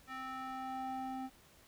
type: tone with band-pass filter sweep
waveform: square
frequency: 261.6 Hz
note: C4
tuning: in tune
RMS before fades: -42 dBFS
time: 0.07-1.3 s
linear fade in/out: 50 ms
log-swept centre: 1600 to 540 Hz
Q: 2.1
effects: pink hiss -63 dBFS RMS until 1.67 s